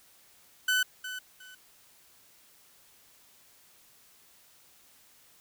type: tone with echo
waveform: 30% pulse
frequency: 1505 Hz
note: F#6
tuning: 29 cents sharp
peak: -21 dBFS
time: 0.68-0.83 s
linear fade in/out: 5 ms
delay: 360 ms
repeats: 2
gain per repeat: -12 dB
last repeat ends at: 1.55 s
effects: white hiss -60 dBFS RMS until 5.4 s